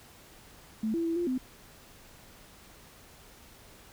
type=tone with pitch steps; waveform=sine; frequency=219 / 334.1 / 331.2 / 347.9 / 256.3 Hz; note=A3 / E4 / E4 / F4 / C4; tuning=-8 / +23 / +8 / -7 / -36 cents; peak=-27 dBFS; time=0.83-1.38 s; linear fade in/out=5 ms; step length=110 ms; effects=pink hiss -54 dBFS RMS until 3.92 s